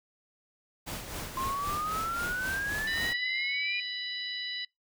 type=noise with tremolo; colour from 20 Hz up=pink; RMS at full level=-37 dBFS; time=0.86-3.14 s; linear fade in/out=20 ms; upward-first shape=sine; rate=3.8 Hz; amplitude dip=50%
type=exponential sweep; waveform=sine; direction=up; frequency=1046.5 to 2441 Hz; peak=-30 dBFS; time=1.37-3.8 s; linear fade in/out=2 ms
type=harmonic tone; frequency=987.8 Hz; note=B5; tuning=in tune; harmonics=2 / 3 / 4 / 5; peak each=-39 / -40 / -36 / -45 dBFS; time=2.87-4.65 s; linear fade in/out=5 ms
effects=noise-tail reverb RT60 0.2 s tail -26 dB re dry